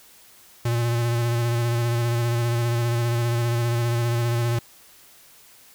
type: tone with vibrato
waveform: square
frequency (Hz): 118.2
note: A#2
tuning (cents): +24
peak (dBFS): -21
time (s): 0.65-4.59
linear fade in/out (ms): 5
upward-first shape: square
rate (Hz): 15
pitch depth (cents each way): 21
effects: white hiss -51 dBFS RMS until 5.74 s